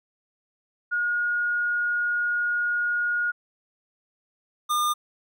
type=tone pair in turn; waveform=sine / square; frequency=1437 / 1208.4 Hz; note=F6 / D6; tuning=+49 / +49 cents; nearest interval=minor third; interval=300 cents; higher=first; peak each=-22 dBFS; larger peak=neither; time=0.91-3.32 / 4.69-4.94 s; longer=first; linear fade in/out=20 ms; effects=none